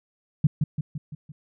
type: tone with echo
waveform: sine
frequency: 150.2 Hz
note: D3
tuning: 39 cents sharp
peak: -13 dBFS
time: 0.44-0.47 s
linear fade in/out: 5 ms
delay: 170 ms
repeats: 5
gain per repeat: -5 dB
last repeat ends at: 1.32 s
effects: none